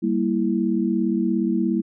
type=chord; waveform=sine; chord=E diminished; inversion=first; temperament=equal; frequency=196 / 233.1 / 329.6 Hz; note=G3 / Bb3 / E4; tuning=0 / 0 / 0 cents; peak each=-23 dBFS; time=0.02-1.82 s; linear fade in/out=20 ms; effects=none